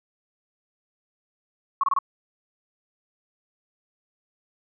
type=tone bursts; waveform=sine; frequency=1100 Hz; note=C#6; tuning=14 cents flat; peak=-18 dBFS; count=4; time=1.81-1.988 s; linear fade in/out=2 ms; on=25 ms; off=26 ms; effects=none